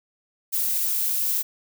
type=noise; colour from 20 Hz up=violet; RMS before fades=-24 dBFS; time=0.52-1.43 s; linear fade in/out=20 ms; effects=none